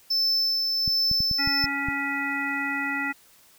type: tone with tremolo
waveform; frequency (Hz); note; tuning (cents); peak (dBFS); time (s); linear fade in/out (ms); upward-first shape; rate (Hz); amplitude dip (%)
triangle; 5280; E8; +2; -19; 0.1-1.66; 10; sine; 1.3; 30
type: clicks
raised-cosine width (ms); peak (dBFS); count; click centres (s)
5; -19; 7; 0.878 / 1.114 / 1.205 / 1.313 / 1.475 / 1.641 / 1.886
type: harmonic tone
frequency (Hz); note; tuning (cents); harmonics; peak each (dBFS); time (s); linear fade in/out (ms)
279.5; C#4; +14; 1 / 3 / 5 / 7 / 9; -32 / -35 / -32 / -28 / -35; 1.38-3.13; 20
effects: white hiss -56 dBFS RMS until 3.58 s